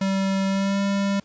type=tone with pitch glide; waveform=square; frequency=193.6 to 198.35 Hz; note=G3 to G3; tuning=-21 to +21 cents; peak=-21 dBFS; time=0.01-1.2 s; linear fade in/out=5 ms; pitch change=+42 cents; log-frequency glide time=0.47-0.8 s; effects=pink hiss -57 dBFS RMS until 1.24 s + resampled to 16000 Hz